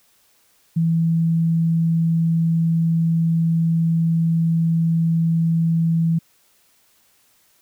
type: tone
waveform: sine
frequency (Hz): 164.81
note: E3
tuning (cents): 0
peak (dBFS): -15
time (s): 0.76-6.19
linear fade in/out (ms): 10
effects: white hiss -59 dBFS RMS until 7.61 s